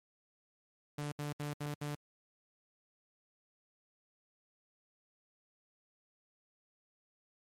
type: tone bursts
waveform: sawtooth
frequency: 146.83 Hz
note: D3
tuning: in tune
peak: -33 dBFS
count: 5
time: 0.98-1.952 s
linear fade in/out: 5 ms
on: 140 ms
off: 68 ms
effects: MP3 64 kbps